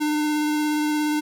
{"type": "tone with vibrato", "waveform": "square", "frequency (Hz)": 301.3, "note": "D4", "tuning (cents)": 44, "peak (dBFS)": -21, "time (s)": [0, 1.21], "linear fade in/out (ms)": 20, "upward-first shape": "triangle", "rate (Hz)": 17, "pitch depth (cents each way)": 13, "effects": []}